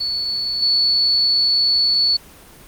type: tone with level steps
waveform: sine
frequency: 4435 Hz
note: C#8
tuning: in tune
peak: -19 / -13 dBFS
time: 0-2.17 s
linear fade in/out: 10 ms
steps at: 0.62 s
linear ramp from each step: 5 ms
effects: pink hiss -43 dBFS RMS until 2.67 s + Opus 24 kbps